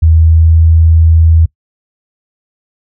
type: tone with pitch glide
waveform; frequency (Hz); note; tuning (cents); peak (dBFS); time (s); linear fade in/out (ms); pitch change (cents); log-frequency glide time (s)
sine; 80.6 to 81.35; E2 to E2; -38 to -22; -3; 0.02-1.46; 10; +16; 0.14-0.58
effects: noise-tail reverb RT60 0.1 s tail -22 dB re dry